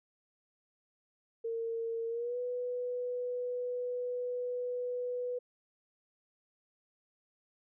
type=tone with pitch glide; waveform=sine; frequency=457.8 to 493.5 Hz; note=A#4 to B4; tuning=-31 to -1 cents; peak=-33 dBFS; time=1.44-5.39 s; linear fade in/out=10 ms; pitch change=+130 cents; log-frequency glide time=2.08-2.38 s; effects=none